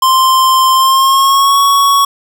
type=tone with pitch glide; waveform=square; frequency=1046.5 to 1115.2 Hz; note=C6 to C#6; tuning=0 to +10 cents; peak=-7 dBFS; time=0.02-2.05 s; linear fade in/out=5 ms; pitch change=+110 cents; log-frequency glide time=0.74-1.59 s; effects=none